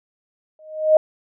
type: tone with exponential growth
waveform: sine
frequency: 622.3 Hz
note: D#5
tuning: in tune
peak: -6 dBFS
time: 0.59-0.97 s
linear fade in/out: 2 ms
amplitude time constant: 81 ms
effects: none